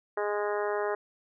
harmonic tone, 207 Hz, G#3, 5 cents flat, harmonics 2 / 3 / 4 / 5 / 6 / 7 / 8 / 9, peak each -30 / -34 / -36 / -38 / -40 / -41 / -42 / -43 dBFS, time 0.17-0.95 s, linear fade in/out 5 ms, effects none

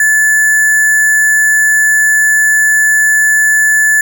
sine tone with sample-and-hold, 1733 Hz, A6, 27 cents flat, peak -6 dBFS, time 0-4.01 s, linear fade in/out 2 ms, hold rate 8820 Hz, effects none

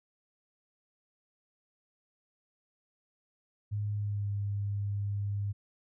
sine tone with pitch glide, 103.83 to 101.28 Hz, G#2 to G#2, 0 to -43 cents, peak -30 dBFS, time 3.71-5.53 s, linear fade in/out 20 ms, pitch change -43 cents, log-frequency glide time 3.93-4.31 s, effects none

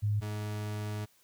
sine / 40% pulse tone pair in turn, 104.4 / 105.31 Hz, G#2 / G#2, +10 / +25 cents, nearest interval unison, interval 15 cents, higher second, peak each -26 / -33 dBFS, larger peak first, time 0.02-0.21 / 0.21-1.06 s, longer second, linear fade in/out 20 ms, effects white hiss -66 dBFS RMS until 1.23 s

